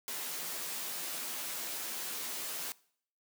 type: noise with comb filter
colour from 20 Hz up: white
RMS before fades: -39 dBFS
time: 0.08-2.72 s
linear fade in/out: 0 ms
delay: 12 ms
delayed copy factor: +0.65
effects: noise-tail reverb RT60 0.6 s tail -22 dB re dry + high-pass 200 Hz 12 dB/octave